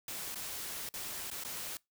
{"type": "noise with dropouts", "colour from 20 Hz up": "white", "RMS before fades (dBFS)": -41, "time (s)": [0.08, 1.77], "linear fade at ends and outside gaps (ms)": 2, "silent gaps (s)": [[0.346, 0.356], [0.89, 0.939], [1.302, 1.313], [1.437, 1.448]], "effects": ["noise-tail reverb RT60 0.2 s tail -24 dB re dry"]}